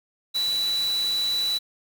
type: tone in noise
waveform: sine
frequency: 3951 Hz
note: B7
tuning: in tune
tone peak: -22 dBFS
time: 0.34-1.59 s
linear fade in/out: 20 ms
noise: white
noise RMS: -36 dBFS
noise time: 0.34-1.59 s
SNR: +11 dB
effects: none